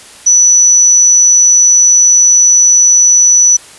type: tone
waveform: sine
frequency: 5940 Hz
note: F#8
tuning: 6 cents sharp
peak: -3 dBFS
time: 0.26-3.57 s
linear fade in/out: 10 ms
effects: white hiss -35 dBFS RMS until 3.78 s + resampled to 24000 Hz